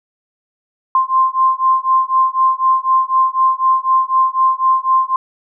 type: beating tone pair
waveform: sine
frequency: 1046.5 / 1050.5 Hz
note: C6 / C6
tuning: 0 / +7 cents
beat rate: 4 Hz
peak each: -14 dBFS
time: 0.95-5.16 s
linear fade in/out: 2 ms
effects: none